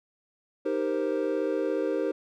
triangle chord, C minor seventh, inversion first, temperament equal, 311.1 / 392 / 466.2 / 523.3 Hz, Eb4 / G4 / Bb4 / C5, 0 / 0 / 0 / 0 cents, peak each -29 dBFS, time 0.65-2.12 s, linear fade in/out 10 ms, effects none

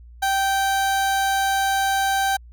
30% pulse tone, 780 Hz, G5, 9 cents flat, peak -16 dBFS, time 0.22-2.37 s, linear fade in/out 10 ms, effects added 59 Hz sine -41 dBFS peak until 2.52 s

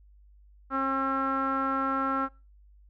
sawtooth tone with low-pass filter, 268.9 Hz, C4, 47 cents sharp, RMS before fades -28 dBFS, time 0.7-2.29 s, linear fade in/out 50 ms, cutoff 1300 Hz, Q 8.8, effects noise-tail reverb RT60 0.3 s tail -24 dB re dry + added 50 Hz sine -53 dBFS peak until 2.89 s

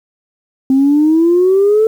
sine exponential sweep, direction up, 261.6 to 445.7 Hz, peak -6 dBFS, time 0.7-1.87 s, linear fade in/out 2 ms, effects tanh soft clip ceiling -3 dBFS + 7-bit

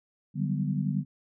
sine chord, G major seventh, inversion second, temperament equal, 146.83 / 185 / 196 / 246.9 Hz, D3 / F#3 / G3 / B3, 0 / 0 / 0 / 0 cents, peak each -29 / -33 / -31 / -35 dBFS, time 0.34-1.05 s, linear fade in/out 50 ms, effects none

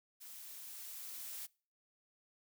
blue noise with level ramp, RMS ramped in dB -52 to -45 dBFS, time 0.2-1.47 s, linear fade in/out 20 ms, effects noise-tail reverb RT60 0.4 s tail -24 dB re dry

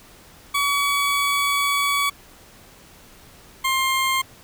20% pulse tone pair in turn, 1134 / 1059.5 Hz, C#6 / C6, +39 / +21 cents, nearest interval minor second, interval 118 cents, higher first, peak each -14 dBFS, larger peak neither, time 0.54-2.1 / 3.64-4.22 s, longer first, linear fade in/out 10 ms, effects pink hiss -48 dBFS RMS until 4.43 s

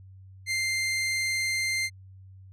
sawtooth tone, 2093 Hz, C7, in tune, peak -22 dBFS, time 0.46-1.9 s, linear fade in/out 50 ms, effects added 95 Hz sine -46 dBFS peak until 2.52 s + low-pass 10000 Hz 12 dB/octave

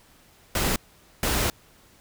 pink noise bursts at uneven times, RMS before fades -24 dBFS, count 2, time 0.55-0.76 / 1.23-1.5 s, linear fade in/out 2 ms, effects pink hiss -56 dBFS RMS until 2 s

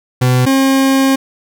40% pulse tone pair in turn, 126.3 / 268.8 Hz, B2 / C4, +39 / +47 cents, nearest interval octave + minor second, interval 1308 cents, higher second, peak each -8 dBFS, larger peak neither, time 0.21-0.46 / 0.46-1.16 s, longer second, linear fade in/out 10 ms, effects none

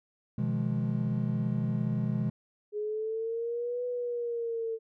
triangle chord, F half-diminished seventh, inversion second, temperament just, 125.72 / 157.15 / 174.61 / 209.5 Hz, Cb3 / Eb3 / F3 / Ab3, +31 / +18 / 0 / +15 cents, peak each -29 / -32 / -34 / -30 dBFS, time 0.38-2.3 s, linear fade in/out 5 ms
sine linear two-way sweep, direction up then down, 415.3 to 493.9 to 447.4 Hz, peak -30 dBFS, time 2.72-4.79 s, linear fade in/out 50 ms, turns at 3.85 s
effects none

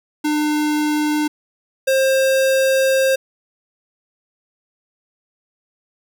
square tone pair in turn, 300.9 / 531.7 Hz, D4 / C5, +42 / +28 cents, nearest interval minor seventh, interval 986 cents, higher second, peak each -17 / -14 dBFS, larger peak second, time 0.24-1.28 / 1.87-3.16 s, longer second, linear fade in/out 10 ms, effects none

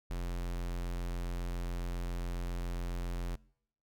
square tone, 43.65 Hz, F1, in tune, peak -35 dBFS, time 0.1-3.36 s, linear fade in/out 10 ms, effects noise-tail reverb RT60 0.7 s tail -24 dB re dry

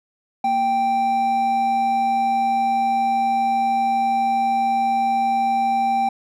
triangle tone pair together, 233.1 / 784.1 Hz, A#3 / G5, 0 / 0 cents, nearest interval octave + major sixth, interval 2100 cents, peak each -27 / -15 dBFS, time 0.44-6.09 s, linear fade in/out 5 ms, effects none

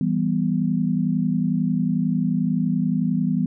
sine chord, E minor, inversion none, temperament equal, 164.81 / 196 / 246.9 Hz, E3 / G3 / B3, 0 / 0 / 0 cents, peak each -23 dBFS, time 0.01-3.46 s, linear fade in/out 2 ms, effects none

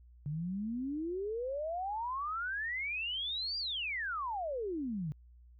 sine exponential two-way sweep, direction up then down, 142.5 to 4849 to 142.5 Hz, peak -34 dBFS, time 0.26-5.12 s, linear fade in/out 0 ms, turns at 3.58 s, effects added 60 Hz sine -55 dBFS peak until 5.59 s

